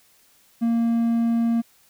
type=tone; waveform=triangle; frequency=231.7 Hz; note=A#3; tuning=10 cents flat; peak=-16 dBFS; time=0.61-1.62 s; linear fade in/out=20 ms; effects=white hiss -58 dBFS RMS until 1.89 s